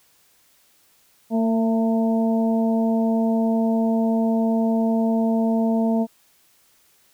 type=harmonic tone with a mistuned harmonic; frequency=226.3 Hz; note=A3; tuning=49 cents sharp; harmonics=1 / 2 / 3 / 4; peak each=-18 / -28 / -26 / -34 dBFS; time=1.3-6.07 s; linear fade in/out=50 ms; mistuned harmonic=3; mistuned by=-21 cents; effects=white hiss -59 dBFS RMS until 7.13 s